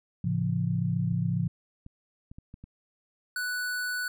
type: chord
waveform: sine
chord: A augmented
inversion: none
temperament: just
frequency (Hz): 110 / 137.5 / 171.88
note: A2 / C#3 / E#3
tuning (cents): 0 / -14 / -27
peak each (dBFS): -30 / -30 / -28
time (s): 0.24-1.48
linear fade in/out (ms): 5
type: clicks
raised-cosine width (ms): 5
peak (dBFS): -32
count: 6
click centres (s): 1.125 / 1.864 / 2.315 / 2.385 / 2.541 / 2.64
type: tone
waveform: square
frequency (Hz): 1483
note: F#6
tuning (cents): +4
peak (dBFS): -30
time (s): 3.36-4.08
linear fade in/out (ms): 2
effects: none